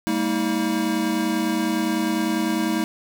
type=tone cluster; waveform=square; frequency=199.5 / 229.5 / 319.9 Hz; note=G3 / A#3 / D#4; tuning=+31 / -27 / +48 cents; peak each=-28 / -26 / -24 dBFS; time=0.07-2.84 s; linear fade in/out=0 ms; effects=none